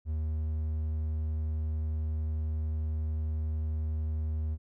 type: tone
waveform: triangle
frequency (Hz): 77.78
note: D#2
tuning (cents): 0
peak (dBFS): -27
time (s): 0.05-4.58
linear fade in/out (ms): 50
effects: none